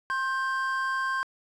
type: tone pair together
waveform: triangle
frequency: 1063 / 1569 Hz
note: C6 / G6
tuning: +27 / +1 cents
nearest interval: perfect fifth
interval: 674 cents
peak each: -27 dBFS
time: 0.1-1.23 s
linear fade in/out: 0 ms
effects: resampled to 24000 Hz + 9-bit